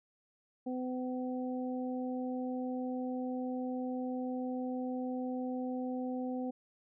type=harmonic tone; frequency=253.4 Hz; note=B3; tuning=45 cents sharp; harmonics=1 / 2 / 3; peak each=-35 / -41 / -45 dBFS; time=0.66-6.51 s; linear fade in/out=10 ms; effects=none